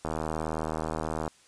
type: click train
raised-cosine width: 1 ms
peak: -17 dBFS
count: 98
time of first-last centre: 0.05-1.278 s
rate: 79 Hz
effects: white hiss -59 dBFS RMS until 1.47 s + resampled to 22050 Hz